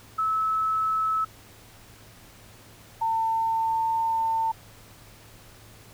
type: tone pair in turn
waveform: sine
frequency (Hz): 1300 / 900.3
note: E6 / A5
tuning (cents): -24 / +39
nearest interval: tritone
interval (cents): 637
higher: first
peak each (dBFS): -22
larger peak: neither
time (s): 0.18-1.25 / 3.01-4.52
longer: second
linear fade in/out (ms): 10
effects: added 108 Hz sine -54 dBFS peak until 5.93 s + pink hiss -51 dBFS RMS until 5.93 s